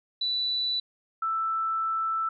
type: tone pair in turn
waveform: sine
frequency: 3966 / 1323.5 Hz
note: B7 / E6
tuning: +7 / +7 cents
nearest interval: octave + perfect fifth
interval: 1900 cents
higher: first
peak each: -25 dBFS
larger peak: neither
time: 0.21-0.8 / 1.22-2.29 s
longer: second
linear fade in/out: 5 ms
effects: none